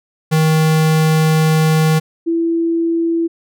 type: tone pair in turn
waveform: square / sine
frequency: 157.6 / 333.1 Hz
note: D#3 / E4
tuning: +23 / +18 cents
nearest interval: octave + minor second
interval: 1295 cents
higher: second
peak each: -11 / -13 dBFS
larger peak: first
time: 0.31-2 / 2.26-3.28 s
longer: first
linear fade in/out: 20 ms
effects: none